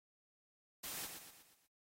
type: noise with echo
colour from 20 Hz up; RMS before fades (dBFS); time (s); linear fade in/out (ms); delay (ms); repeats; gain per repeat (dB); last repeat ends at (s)
white; -45; 0.83-1.07; 10; 120; 5; -6; 1.67
effects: AAC 48 kbps